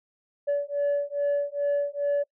sine beating tone pair, 572 / 574.4 Hz, D5 / D5, -46 / -39 cents, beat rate 2.4 Hz, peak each -25 dBFS, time 0.47-2.24 s, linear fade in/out 20 ms, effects noise-tail reverb RT60 0.1 s tail -24 dB re dry + tanh soft clip ceiling -20 dBFS

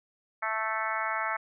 harmonic tone, 220 Hz, A3, in tune, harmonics 3 / 4 / 5 / 6 / 7 / 8 / 9 / 10, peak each -38 / -35 / -37 / -33 / -38 / -37 / -39 / -38 dBFS, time 0.42-1.37 s, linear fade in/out 10 ms, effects none

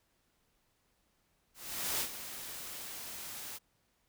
white noise with ADSR envelope, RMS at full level -33 dBFS, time 1.54-3.59 s, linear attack 460 ms, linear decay 80 ms, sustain -11 dB, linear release 29 ms, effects pink hiss -75 dBFS RMS until 4.08 s

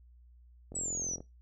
click train, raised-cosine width 2 ms, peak -32 dBFS, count 22, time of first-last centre 0.72-1.205 s, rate 43.3 Hz
sine exponential sweep, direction down, 7970 to 5730 Hz, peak -33 dBFS, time 0.75-1.16 s, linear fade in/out 5 ms
effects noise-tail reverb RT60 0.2 s tail -20 dB re dry + added 60 Hz sine -55 dBFS peak until 1.41 s

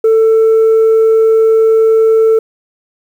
sine tone, 444.9 Hz, A4, 19 cents sharp, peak -3 dBFS, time 0.04-2.39 s, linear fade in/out 5 ms, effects tanh soft clip ceiling -4 dBFS + 7-bit

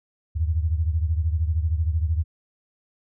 sine beating tone pair, 77.78 / 90.78 Hz, D#2 / F#2, 0 / -32 cents, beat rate 13 Hz, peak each -21 / -26 dBFS, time 0.35-2.24 s, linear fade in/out 20 ms, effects none

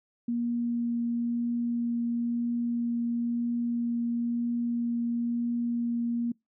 sine tone with vibrato, 236.6 Hz, A#3, 26 cents sharp, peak -26 dBFS, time 0.28-6.32 s, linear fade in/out 5 ms, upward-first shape triangle, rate 1 Hz, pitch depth 8 cents each way, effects noise-tail reverb RT60 0.2 s tail -26 dB re dry

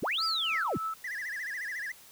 sine linear two-way sweep, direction up then down, 49.35 to 4978 to 49.35 Hz, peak -27 dBFS, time 0.02-0.78 s, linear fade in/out 10 ms, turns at 0.24 s
sine tone with tremolo, 1310 Hz, E6, 11 cents flat, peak -29 dBFS, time 0.18-0.94 s, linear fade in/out 5 ms, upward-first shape triangle, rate 3.3 Hz, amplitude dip 80%
triangle tone with vibrato, 1823 Hz, A#6, 39 cents flat, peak -32 dBFS, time 1.04-1.92 s, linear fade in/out 5 ms, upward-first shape sine, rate 14 Hz, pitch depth 190 cents each way
effects tanh soft clip ceiling -22 dBFS + white hiss -54 dBFS RMS until 2.11 s

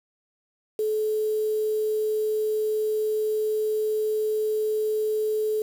sine tone with quantisation, 430.1 Hz, A4, 39 cents flat, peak -22 dBFS, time 0.79-5.62 s, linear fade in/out 2 ms, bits 7, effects none

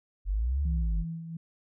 sine linear two-way sweep, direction up then down, 43.65 to 72.7 to 44.32 Hz, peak -25 dBFS, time 0.25-1.05 s, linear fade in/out 50 ms, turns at 0.62 s
sine tone with tremolo, 164.6 Hz, E3, 2 cents flat, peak -32 dBFS, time 0.65-1.37 s, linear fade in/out 5 ms, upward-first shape sine, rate 2.9 Hz, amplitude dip 50%
effects none

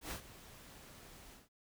pink noise with ADSR envelope, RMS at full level -41 dBFS, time 0.01-1.49 s, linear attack 100 ms, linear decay 98 ms, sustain -15 dB, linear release 170 ms, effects none

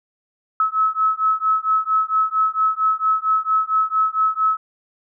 sine beating tone pair, 1291 / 1295.4 Hz, E6 / E6, -37 / -31 cents, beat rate 4.4 Hz, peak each -19 dBFS, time 0.6-4.57 s, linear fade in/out 2 ms, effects none

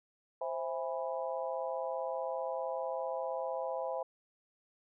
harmonic tone with a mistuned harmonic, 164.81 Hz, E3, in tune, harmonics 3 / 4 / 5 / 6, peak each -37 / -39 / -41 / -43 dBFS, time 0.41-4.03 s, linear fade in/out 5 ms, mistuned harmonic 3, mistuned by +100 cents, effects none

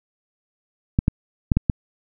clicks, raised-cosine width 5 ms, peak -4 dBFS, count 5, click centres 0.989 / 1.081 / 1.518 / 1.57 / 1.698 s, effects none

